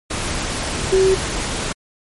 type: tone in noise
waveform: sine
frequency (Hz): 380.8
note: F#4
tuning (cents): +50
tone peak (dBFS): -11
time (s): 0.92-1.15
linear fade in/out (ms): 10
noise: pink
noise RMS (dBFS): -23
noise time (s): 0.1-1.73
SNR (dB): +9
effects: MP3 48 kbps